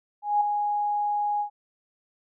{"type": "tone with ADSR envelope", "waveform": "sine", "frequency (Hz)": 828, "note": "G#5", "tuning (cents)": -5, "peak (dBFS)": -17, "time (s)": [0.22, 1.5], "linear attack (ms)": 190, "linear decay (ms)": 4, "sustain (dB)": -6, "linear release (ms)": 96, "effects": []}